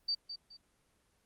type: tone with echo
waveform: sine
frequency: 4622 Hz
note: D8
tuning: 28 cents flat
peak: -30 dBFS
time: 0.08-0.15 s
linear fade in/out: 10 ms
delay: 210 ms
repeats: 2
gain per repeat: -10 dB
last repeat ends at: 0.57 s
effects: pink hiss -73 dBFS RMS until 1.25 s + Opus 24 kbps